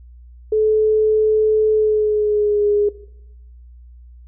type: tone with pitch glide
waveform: sine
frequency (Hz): 432.1 to 413.1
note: A4 to G#4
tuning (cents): -31 to -9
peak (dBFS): -13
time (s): 0.52-2.89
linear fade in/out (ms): 5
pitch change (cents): -78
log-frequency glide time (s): 1.72-2.66
effects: noise-tail reverb RT60 0.8 s tail -17 dB re dry + added 60 Hz sine -39 dBFS peak until 4.27 s